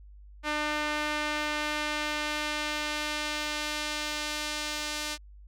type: tone with band-pass filter sweep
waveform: sawtooth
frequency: 300.5 Hz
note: D4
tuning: 40 cents sharp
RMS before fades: -32 dBFS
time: 0.43-5.18 s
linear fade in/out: 50 ms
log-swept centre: 1900 to 4800 Hz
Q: 0.81
effects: added 50 Hz sine -47 dBFS peak until 5.47 s